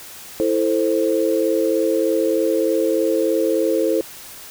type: chord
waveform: sine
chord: A minor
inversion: second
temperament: equal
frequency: 329.6 / 440 / 523.3 Hz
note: E4 / A4 / C5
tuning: 0 / 0 / 0 cents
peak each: -20 dBFS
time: 0.4-4.01 s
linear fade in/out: 0 ms
effects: white hiss -38 dBFS RMS until 4.5 s